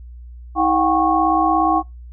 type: tone cluster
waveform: sine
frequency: 320.5 / 728 / 785 / 1098 Hz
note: E4 / F#5 / G5 / C#6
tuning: -49 / -28 / +2 / -17 cents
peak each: -19 dBFS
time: 0.55-1.83 s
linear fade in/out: 50 ms
effects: noise-tail reverb RT60 0.2 s tail -24 dB re dry + added 60 Hz sine -34 dBFS peak until 2.12 s